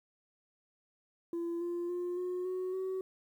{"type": "tone with pitch steps", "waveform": "sine", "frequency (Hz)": [339.8, 346.9, 354.2, 361.7, 369.3, 377], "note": ["F4", "F4", "F4", "F#4", "F#4", "F#4"], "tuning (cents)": [-47, -12, 24, -39, -3, 32], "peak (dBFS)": -31, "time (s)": [1.33, 3.01], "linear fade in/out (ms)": 2, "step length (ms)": 280, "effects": ["tanh soft clip ceiling -32 dBFS", "11-bit"]}